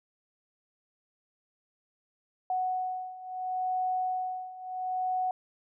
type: beating tone pair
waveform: sine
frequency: 740 / 740.73 Hz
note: F#5 / F#5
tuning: 0 / +2 cents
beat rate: 0.73 Hz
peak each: -34 / -31 dBFS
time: 2.5-5.31 s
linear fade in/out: 2 ms
effects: none